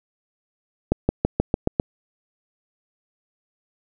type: accelerating click train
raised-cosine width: 2 ms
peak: -4 dBFS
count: 7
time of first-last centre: 0.92-1.799 s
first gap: 170 ms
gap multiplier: 0.94
effects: none